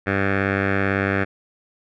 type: tone with low-pass filter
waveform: 10% pulse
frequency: 98 Hz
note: G2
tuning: in tune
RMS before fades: -21 dBFS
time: 0.06-1.25 s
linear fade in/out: 20 ms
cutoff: 1900 Hz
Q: 6.4
effects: none